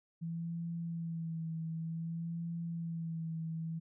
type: tone with vibrato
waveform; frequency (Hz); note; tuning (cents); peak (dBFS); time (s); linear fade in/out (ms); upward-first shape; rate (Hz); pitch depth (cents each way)
sine; 165.3; E3; +5; -36; 0.21-3.8; 20; sine; 0.54; 34
effects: none